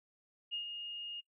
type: tone with ADSR envelope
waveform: sine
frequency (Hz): 2847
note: F7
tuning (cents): +33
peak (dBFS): -35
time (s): 0.51-1.21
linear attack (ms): 26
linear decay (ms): 110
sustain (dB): -6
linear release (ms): 15
effects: noise-tail reverb RT60 0.1 s tail -17 dB re dry